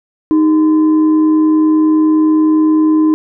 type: tone with frequency modulation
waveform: sine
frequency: 311.6 Hz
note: D#4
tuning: 3 cents sharp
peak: -7 dBFS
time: 0.31-3.14 s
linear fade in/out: 0 ms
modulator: 713 Hz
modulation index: 0.25
effects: none